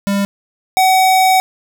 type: tone pair in turn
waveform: square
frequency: 199.6 / 753.6 Hz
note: G3 / F#5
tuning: +32 / +32 cents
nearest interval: octave + major seventh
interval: 2300 cents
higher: second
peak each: -14 / -9 dBFS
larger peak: second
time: 0.07-0.25 / 0.77-1.4 s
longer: second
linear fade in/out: 0 ms
effects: none